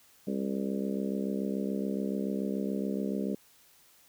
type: harmonic tone with a mistuned harmonic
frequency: 67 Hz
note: C2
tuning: 42 cents sharp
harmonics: 3 / 4 / 5 / 6 / 7 / 8 / 9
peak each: -32 / -36 / -41 / -38 / -40 / -46 / -44 dBFS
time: 0.27-3.35 s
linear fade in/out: 5 ms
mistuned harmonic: 9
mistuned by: -27 cents
effects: white hiss -61 dBFS RMS until 4.08 s